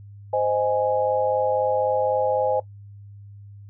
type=chord; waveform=sine; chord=Ab major; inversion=first; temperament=just; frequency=519.1 / 623 / 830.6 Hz; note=C5 / Eb5 / Ab5; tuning=-14 / +2 / 0 cents; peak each=-22 / -25 / -24 dBFS; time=0.33-2.6 s; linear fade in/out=5 ms; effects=noise-tail reverb RT60 0.1 s tail -18 dB re dry + added 101 Hz sine -40 dBFS peak until 3.69 s